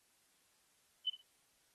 sine tone with echo, 3013 Hz, F#7, 31 cents sharp, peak -30 dBFS, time 1.07-1.1 s, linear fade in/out 5 ms, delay 59 ms, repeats 2, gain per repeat -14 dB, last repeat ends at 1.218 s, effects white hiss -73 dBFS RMS until 1.74 s + AAC 32 kbps

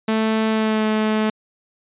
sawtooth tone with pitch glide, 220 to 216.2 Hz, A3 to A3, 0 to -30 cents, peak -13 dBFS, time 0.08-1.3 s, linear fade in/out 5 ms, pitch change -30 cents, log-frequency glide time 0.49-0.85 s, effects resampled to 8000 Hz

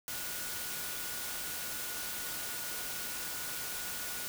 sine tone in noise, 1456 Hz, F#6, 28 cents flat, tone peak -48 dBFS, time 0.08-4.28 s, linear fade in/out 0 ms, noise white, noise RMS -39 dBFS, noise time 0.08-4.28 s, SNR -12 dB, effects none

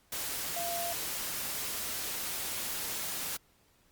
sine tone in noise, 689 Hz, F5, 24 cents flat, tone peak -35 dBFS, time 0.56-0.93 s, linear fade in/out 5 ms, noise white, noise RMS -36 dBFS, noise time 0.12-3.37 s, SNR -2 dB, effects pink hiss -67 dBFS RMS until 3.91 s + Opus 48 kbps

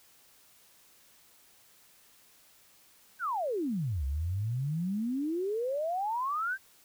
sine exponential two-way sweep, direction down then up, 1611 to 65.41 to 1611 Hz, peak -29 dBFS, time 3.19-6.58 s, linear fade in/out 50 ms, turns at 4.05 s, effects white hiss -61 dBFS RMS until 6.84 s

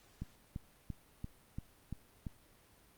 click train, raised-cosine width 5 ms, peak -28 dBFS, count 7, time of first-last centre 0.22-2.268 s, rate 2.93 Hz, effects pink hiss -65 dBFS RMS until 2.97 s + Opus 48 kbps

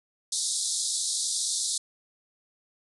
white band-pass noise, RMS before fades -29 dBFS, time 0.32-1.78 s, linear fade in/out 5 ms, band 3600 to 10000 Hz, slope 96 dB/octave, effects none

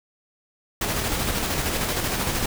pink noise with tremolo, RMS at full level -24 dBFS, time 0.81-2.46 s, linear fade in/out 5 ms, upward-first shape square, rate 13 Hz, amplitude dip 30%, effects none

